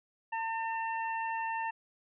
harmonic tone, 903 Hz, A5, 45 cents sharp, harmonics 1 / 2 / 3, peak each -33 / -39 / -43 dBFS, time 0.32-1.71 s, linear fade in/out 10 ms, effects none

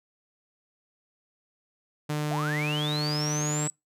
sawtooth tone, 150 Hz, D3, 37 cents sharp, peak -23 dBFS, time 2.09-3.68 s, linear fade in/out 10 ms
sine linear sweep, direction up, 630 to 7902 Hz, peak -30 dBFS, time 2.31-3.7 s, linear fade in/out 0 ms
effects noise-tail reverb RT60 0.2 s tail -26 dB re dry + resampled to 32000 Hz

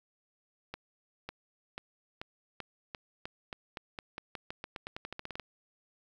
accelerating click train, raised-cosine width 0.3 ms, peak -23 dBFS, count 24, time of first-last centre 0.74-5.397 s, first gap 550 ms, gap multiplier 0.89, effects 9-bit

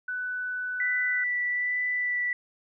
sine tone, 1494 Hz, F#6, 16 cents sharp, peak -29 dBFS, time 0.08-1.24 s, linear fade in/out 5 ms
sine tone with vibrato, 1975.5 Hz, B6, in tune, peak -25 dBFS, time 0.8-2.33 s, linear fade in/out 2 ms, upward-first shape sine, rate 1.2 Hz, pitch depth 11 cents each way
effects none

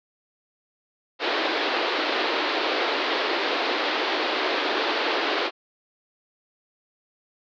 pink band-pass noise, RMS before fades -25 dBFS, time 1.19-5.51 s, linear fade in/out 50 ms, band 300 to 4500 Hz, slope 48 dB/octave, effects none

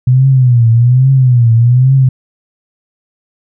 sine tone with vibrato, 124 Hz, B2, 7 cents sharp, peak -4 dBFS, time 0.07-2.09 s, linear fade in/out 5 ms, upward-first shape triangle, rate 1.2 Hz, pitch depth 160 cents each way, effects none

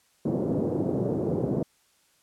white band-pass noise, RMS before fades -27 dBFS, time 0.25-1.63 s, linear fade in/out 5 ms, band 110 to 470 Hz, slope 24 dB/octave, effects white hiss -65 dBFS RMS until 2.22 s + low-pass 11000 Hz 12 dB/octave

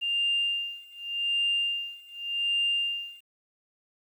sine tone with tremolo, 2798 Hz, F7, 3 cents sharp, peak -22 dBFS, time 0.01-3.21 s, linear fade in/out 20 ms, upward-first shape sine, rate 0.86 Hz, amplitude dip 95%, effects tanh soft clip ceiling -18 dBFS + 10-bit

